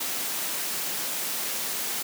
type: high-pass noise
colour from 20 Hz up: white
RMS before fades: -30 dBFS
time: 0-2.03 s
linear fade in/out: 10 ms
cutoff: 160 Hz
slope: 24 dB/octave
effects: none